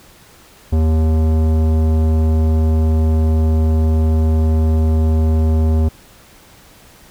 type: tone with tanh clipping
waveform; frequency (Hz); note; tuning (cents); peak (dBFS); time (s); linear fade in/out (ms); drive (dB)
sine; 79.2; D#2; +31; -13; 0.72-5.89; 10; 16
effects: pink hiss -45 dBFS RMS until 7.1 s